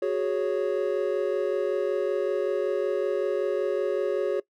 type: chord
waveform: triangle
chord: F# suspended second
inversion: none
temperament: equal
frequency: 370 / 415.3 / 554.4 Hz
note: F#4 / G#4 / C#5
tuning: 0 / 0 / 0 cents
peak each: -26 dBFS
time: 0.02-4.4 s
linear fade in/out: 5 ms
effects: noise-tail reverb RT60 0.1 s tail -21 dB re dry